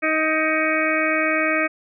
harmonic tone with a mistuned harmonic, 313.6 Hz, D#4, 14 cents sharp, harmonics 1 / 2 / 4 / 5 / 6 / 7 / 8, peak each -25 / -24 / -26 / -27 / -26 / -24 / -28 dBFS, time 0.02-1.68 s, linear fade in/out 20 ms, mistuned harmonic 7, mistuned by +38 cents, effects none

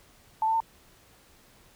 sine tone with pitch steps, 880 / 891.3 / 902.7 Hz, A5 / A5 / A5, 0 / +22 / +44 cents, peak -22 dBFS, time 0.42-0.603 s, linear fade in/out 2 ms, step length 61 ms, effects pink hiss -58 dBFS RMS until 1.75 s

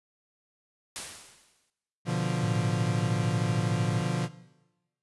white noise with exponential decay, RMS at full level -34 dBFS, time 0.96-1.7 s, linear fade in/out 0 ms, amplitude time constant 160 ms
40% pulse chord, B diminished, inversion none, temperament equal, 123.47 / 146.83 / 174.61 Hz, B2 / D3 / F3, 0 / 0 / 0 cents, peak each -31 / -31 / -29 dBFS, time 2.05-4.29 s, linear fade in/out 50 ms
sine tone with tremolo, 110.4 Hz, A2, 6 cents sharp, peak -27 dBFS, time 2.43-4.02 s, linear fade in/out 10 ms, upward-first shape sine, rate 8.8 Hz, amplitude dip 25%
effects noise-tail reverb RT60 1.0 s tail -17 dB re dry + resampled to 24000 Hz

